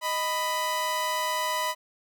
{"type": "tone pair together", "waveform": "sawtooth", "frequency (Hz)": [622, 992.2], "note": ["D#5", "B5"], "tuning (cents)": [-1, 8], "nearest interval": "minor sixth", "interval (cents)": 809, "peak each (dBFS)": [-29, -23], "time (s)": [0.01, 1.75], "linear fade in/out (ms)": 50, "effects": []}